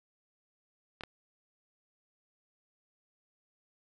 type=clicks; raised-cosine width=0.3 ms; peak=-24 dBFS; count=2; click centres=1.009 / 1.036 s; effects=none